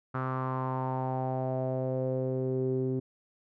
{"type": "tone with low-pass filter sweep", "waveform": "sawtooth", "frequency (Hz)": 130, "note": "C3", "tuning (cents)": -11, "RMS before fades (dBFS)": -31, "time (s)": [0.14, 3], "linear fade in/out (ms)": 10, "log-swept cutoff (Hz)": [1300, 340], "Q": 4.9, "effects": []}